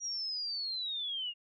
sine linear sweep, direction down, 5770 to 2794 Hz, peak -34 dBFS, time 0-1.34 s, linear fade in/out 50 ms, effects none

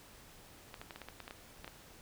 clicks, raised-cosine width 0.3 ms, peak -29 dBFS, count 11, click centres 0.742 / 0.815 / 0.908 / 0.96 / 1.017 / 1.086 / 1.203 / 1.279 / 1.309 / 1.645 / 1.678 s, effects pink hiss -57 dBFS RMS until 2.01 s

